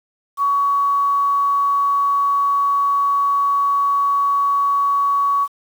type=tone; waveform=sine; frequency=1125 Hz; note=C#6; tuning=25 cents sharp; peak=-14 dBFS; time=0.37-5.48 s; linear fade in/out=50 ms; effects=7-bit